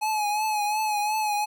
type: tone with vibrato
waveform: square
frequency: 847 Hz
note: G#5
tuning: 34 cents sharp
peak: -24 dBFS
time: 0.01-1.46 s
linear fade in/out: 20 ms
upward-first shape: triangle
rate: 2.8 Hz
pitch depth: 54 cents each way
effects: none